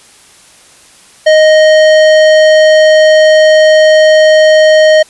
triangle tone with hard clipping, 622.3 Hz, D#5, in tune, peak -4 dBFS, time 1.26-5.03 s, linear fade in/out 10 ms, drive 18 dB, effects white hiss -40 dBFS RMS until 5.09 s + resampled to 24000 Hz

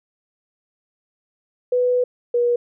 sine tone pair in turn, 495.7 / 481 Hz, B4 / B4, +6 / -46 cents, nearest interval minor second, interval 52 cents, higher first, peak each -15 dBFS, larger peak neither, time 1.72-2.04 / 2.34-2.56 s, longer first, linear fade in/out 5 ms, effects none

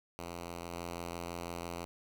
5% pulse tone with level steps, 86 Hz, F2, 26 cents flat, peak -30 / -28 dBFS, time 0.19-1.85 s, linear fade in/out 0 ms, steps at 0.73 s, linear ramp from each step 2 ms, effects none

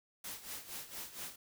white noise with tremolo, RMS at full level -43 dBFS, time 0.24-1.36 s, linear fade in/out 5 ms, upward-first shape sine, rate 4.3 Hz, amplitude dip 75%, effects none

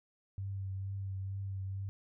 sine tone with vibrato, 97 Hz, G2, 18 cents flat, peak -36 dBFS, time 0.38-1.89 s, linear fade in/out 0 ms, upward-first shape triangle, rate 2.2 Hz, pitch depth 27 cents each way, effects none

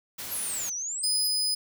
white noise, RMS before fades -37 dBFS, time 0.18-0.7 s, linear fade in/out 10 ms
sine exponential two-way sweep, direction down then up, 11840 to 5730 to 11840 Hz, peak -30 dBFS, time 0.31-1.28 s, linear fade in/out 10 ms, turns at 0.75 s
35% pulse tone, 5000 Hz, D#8, 8 cents sharp, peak -23 dBFS, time 1.03-1.55 s, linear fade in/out 10 ms
effects none

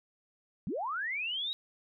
sine linear sweep, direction up, 140.7 to 3862 Hz, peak -32 dBFS, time 0.67-1.53 s, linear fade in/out 0 ms, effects none

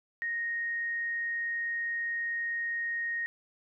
sine tone, 1864.7 Hz, A#6, in tune, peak -30 dBFS, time 0.22-3.26 s, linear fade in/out 0 ms, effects none

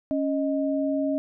sine tone pair together, 277.2 / 622.3 Hz, C#4 / D#5, 0 / 0 cents, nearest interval octave + major second, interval 1400 cents, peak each -24 / -27 dBFS, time 0.11-1.18 s, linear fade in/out 0 ms, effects none

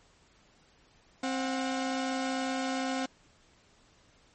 sawtooth tone pair together, 263.8 / 729.1 Hz, C4 / F#5, +14 / -26 cents, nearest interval octave + tritone, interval 1760 cents, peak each -27 / -32 dBFS, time 1.23-3.06 s, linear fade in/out 5 ms, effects pink hiss -63 dBFS RMS until 4.34 s + MP3 32 kbps

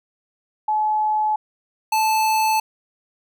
sine / square tone pair in turn, 856 / 874 Hz, A5 / A5, -48 / -12 cents, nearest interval unison, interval 36 cents, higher second, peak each -17 dBFS, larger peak neither, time 0.68-1.36 / 1.92-2.6 s, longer neither, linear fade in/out 5 ms, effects none

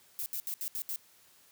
violet noise bursts at uneven times, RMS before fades -36 dBFS, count 6, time 0.19-0.26 / 0.33-0.4 / 0.47-0.54 / 0.61-0.68 / 0.75-0.82 / 0.89-0.96 s, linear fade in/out 0 ms, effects white hiss -62 dBFS RMS until 1.51 s + high-pass 60 Hz 12 dB/octave

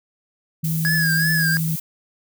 sine tone, 160.5 Hz, E3, 46 cents flat, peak -20 dBFS, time 0.63-1.76 s, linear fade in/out 10 ms
violet noise, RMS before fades -29 dBFS, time 0.64-1.8 s, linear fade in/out 5 ms
square tone with vibrato, 1658 Hz, G#6, 3 cents flat, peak -19 dBFS, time 0.85-1.57 s, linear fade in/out 0 ms, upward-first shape triangle, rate 2.7 Hz, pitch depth 91 cents each way
effects none

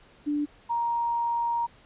sine tone pair in turn, 293.7 / 938.4 Hz, D4 / A#5, 0 / +11 cents, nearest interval octave + minor sixth, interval 2011 cents, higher second, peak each -24 dBFS, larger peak neither, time 0.26-0.46 / 0.69-1.67 s, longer second, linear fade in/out 20 ms, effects pink hiss -56 dBFS RMS until 1.85 s + resampled to 8000 Hz

